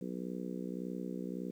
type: harmonic tone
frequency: 61.74 Hz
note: B1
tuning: in tune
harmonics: 3 / 4 / 5 / 6 / 7 / 8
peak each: -41 / -43 / -45 / -47 / -48 / -49 dBFS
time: 0.01-1.51 s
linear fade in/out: 5 ms
effects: 11-bit